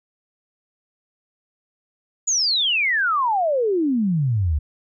sine exponential sweep, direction down, 6990 to 69.3 Hz, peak -17 dBFS, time 2.27-4.59 s, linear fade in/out 10 ms, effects none

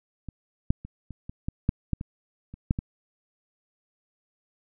clicks, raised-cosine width 5 ms, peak -24 / -8 / -26 / -26 / -24 / -16 / -9 / -12 / -21 / -28 / -9 / -16 dBFS, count 12, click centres 0.287 / 0.705 / 0.85 / 1.107 / 1.295 / 1.485 / 1.691 / 1.933 / 2.011 / 2.54 / 2.709 / 2.789 s, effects none

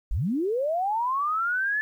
sine linear sweep, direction up, 30.32 to 1747 Hz, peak -23 dBFS, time 0.11-1.81 s, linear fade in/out 0 ms, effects 10-bit

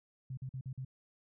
sine tone bursts, 130.81 Hz, C3, in tune, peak -38 dBFS, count 5, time 0.3-0.849 s, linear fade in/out 5 ms, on 73 ms, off 46 ms, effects none

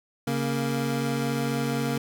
25% pulse tone pair together, 138.6 / 233.1 Hz, C#3 / A#3, 0 / 0 cents, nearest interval major sixth, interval 900 cents, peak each -24 dBFS, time 0.27-1.98 s, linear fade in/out 5 ms, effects none

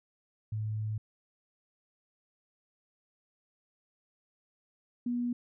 sine tone pair in turn, 107.9 / 242.2 Hz, A2 / B3, -33 / -34 cents, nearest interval octave + major second, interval 1399 cents, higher second, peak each -31 / -29 dBFS, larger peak second, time 0.52-0.98 / 5.06-5.33 s, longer first, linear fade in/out 5 ms, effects none

